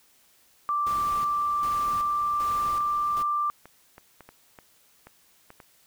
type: tone with pitch glide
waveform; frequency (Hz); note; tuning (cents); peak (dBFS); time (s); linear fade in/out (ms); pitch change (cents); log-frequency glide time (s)
sine; 1174.7 to 1182.2; D6 to D6; 0 to +11; -23; 0.69-3.5; 0; +11; 1.2-2.98
type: noise with tremolo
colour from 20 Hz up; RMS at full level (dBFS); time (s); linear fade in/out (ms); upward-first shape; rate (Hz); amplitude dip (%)
pink; -41; 0.86-3.23; 10; square; 1.3; 60
type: clicks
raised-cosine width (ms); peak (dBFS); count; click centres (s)
0.5; -30; 12; 2.511 / 2.585 / 2.656 / 2.807 / 3.656 / 3.981 / 4.207 / 4.29 / 4.588 / 5.07 / 5.504 / 5.602
effects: white hiss -61 dBFS RMS until 5.86 s